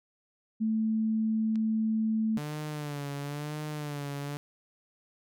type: tone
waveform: sine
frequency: 220 Hz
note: A3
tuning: in tune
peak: -25 dBFS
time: 0.6-2.39 s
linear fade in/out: 20 ms
type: clicks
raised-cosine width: 0.2 ms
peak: -32 dBFS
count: 2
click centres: 1.557 / 2.533 s
type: tone with vibrato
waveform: sawtooth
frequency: 146.83 Hz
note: D3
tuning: in tune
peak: -30 dBFS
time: 2.37-4.37 s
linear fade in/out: 0 ms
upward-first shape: sine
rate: 0.99 Hz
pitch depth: 60 cents each way
effects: none